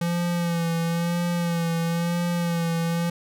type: tone with vibrato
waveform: square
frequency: 170.1 Hz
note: F3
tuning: 45 cents flat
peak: -23 dBFS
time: 0.01-3.1 s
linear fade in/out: 5 ms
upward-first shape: sine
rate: 1 Hz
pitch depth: 36 cents each way
effects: none